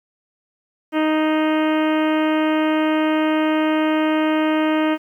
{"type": "harmonic tone with a mistuned harmonic", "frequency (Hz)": 311.1, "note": "D#4", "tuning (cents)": 0, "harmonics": [1, 2, 3, 4, 5, 6, 7, 8, 9, 10], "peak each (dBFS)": [-17, -23, -27, -29, -31, -33, -34, -35, -36, -37], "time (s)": [0.92, 4.98], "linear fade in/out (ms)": 50, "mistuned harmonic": 7, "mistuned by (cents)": -16, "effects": ["9-bit"]}